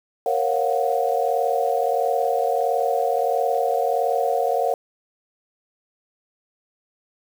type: chord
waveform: sine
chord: Gb major seventh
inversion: first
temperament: equal with one note detuned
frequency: 466.2 / 543.9 / 698.5 / 740 Hz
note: Bb4 / Db5 / F5 / Gb5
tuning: 0 / -33 / 0 / 0 cents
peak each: -24 dBFS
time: 0.26-4.74 s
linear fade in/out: 2 ms
effects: 7-bit